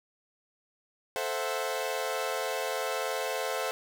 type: chord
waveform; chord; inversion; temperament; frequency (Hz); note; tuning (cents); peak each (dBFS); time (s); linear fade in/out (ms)
sawtooth; F# half-diminished seventh; first; equal; 440 / 523.3 / 659.3 / 740; A4 / C5 / E5 / F#5; 0 / 0 / 0 / 0; -32 / -30 / -32 / -34; 1.16-3.71; 0
effects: none